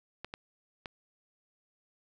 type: clicks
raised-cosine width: 0.3 ms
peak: -23 dBFS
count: 3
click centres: 0.246 / 0.339 / 0.858 s
effects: none